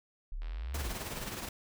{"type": "exponential two-way sweep", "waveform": "sine", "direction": "up then down", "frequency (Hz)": [32, 77.4, 42.9], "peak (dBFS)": -35, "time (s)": [0.32, 0.93], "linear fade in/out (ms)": 0, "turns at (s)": 0.8}
{"type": "click train", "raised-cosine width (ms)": 0.3, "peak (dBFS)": -36, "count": 50, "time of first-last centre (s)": [0.42, 1.038], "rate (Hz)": 79.3}
{"type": "noise with tremolo", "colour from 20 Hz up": "pink", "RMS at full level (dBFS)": -38, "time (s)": [0.74, 1.49], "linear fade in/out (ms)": 5, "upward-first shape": "sine", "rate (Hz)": 19, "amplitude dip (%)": 50}
{"effects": []}